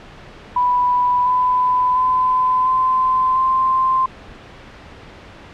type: tone with pitch steps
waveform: sine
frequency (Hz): 987.8 / 1001.6 / 1015.6 / 1029.7 / 1044.1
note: B5 / B5 / B5 / C6 / C6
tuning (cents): 0 / +24 / +48 / -28 / -4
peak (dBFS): -13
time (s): 0.56-4.06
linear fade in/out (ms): 5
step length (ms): 700
effects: pink hiss -39 dBFS RMS until 5.53 s + low-pass 3000 Hz 12 dB/octave